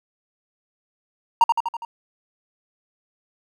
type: tone with echo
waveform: triangle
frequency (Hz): 930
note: A#5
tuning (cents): -4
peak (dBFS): -8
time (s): 1.41-1.44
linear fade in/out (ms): 2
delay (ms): 82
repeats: 5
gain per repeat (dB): -4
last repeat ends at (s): 1.85
effects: none